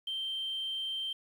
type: tone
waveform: sine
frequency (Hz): 3136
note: G7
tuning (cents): 0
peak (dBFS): -32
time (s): 0.07-1.13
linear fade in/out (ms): 5
effects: tanh soft clip ceiling -28 dBFS + 10-bit